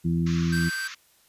harmonic tone, 83.8 Hz, E2, 29 cents sharp, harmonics 1 / 2 / 3 / 4, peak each -32 / -22 / -33 / -33 dBFS, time 0.04-0.7 s, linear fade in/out 20 ms
pink band-pass noise, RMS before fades -40 dBFS, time 0.26-0.95 s, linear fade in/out 10 ms, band 1100 to 6700 Hz, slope 96 dB/octave
square tone, 1561 Hz, G6, 8 cents flat, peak -29 dBFS, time 0.52-0.88 s, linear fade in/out 10 ms
effects white hiss -61 dBFS RMS until 1.28 s + resampled to 32000 Hz

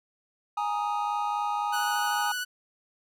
triangle chord, Ab suspended second, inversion none, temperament just, 830.6 / 934.4 / 1245.9 Hz, Ab5 / Bb5 / Eb6, 0 / +4 / +2 cents, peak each -27 / -31 / -30 dBFS, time 0.57-2.32 s, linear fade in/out 5 ms
sawtooth tone with vibrato, 1478 Hz, F#6, 2 cents flat, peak -26 dBFS, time 1.72-2.45 s, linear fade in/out 20 ms, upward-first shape square, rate 13 Hz, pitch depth 9 cents each way
effects none

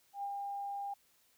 sine tone with ADSR envelope, 802 Hz, G5, 39 cents sharp, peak -35 dBFS, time 0.13-0.94 s, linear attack 100 ms, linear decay 60 ms, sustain -2 dB, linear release 7 ms, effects white hiss -70 dBFS RMS until 1.37 s

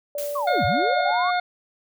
sine tone with pitch glide, 580 to 583.7 Hz, D5 to D5, -22 to -11 cents, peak -26 dBFS, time 0.15-1.11 s, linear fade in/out 2 ms, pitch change +11 cents, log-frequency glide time 0.74-0.84 s
blue noise with exponential decay, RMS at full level -32 dBFS, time 0.18-0.92 s, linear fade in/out 2 ms, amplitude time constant 160 ms
sine linear two-way sweep, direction down then up, 1180 to 77.8 to 1180 Hz, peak -24 dBFS, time 0.35-1.31 s, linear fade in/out 10 ms, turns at 0.65 s
harmonic tone, 717 Hz, F5, 45 cents sharp, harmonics 1 / 2 / 3 / 5 / 6, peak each -21 / -27 / -31 / -35 / -37 dBFS, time 0.47-1.4 s, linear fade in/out 5 ms
effects none

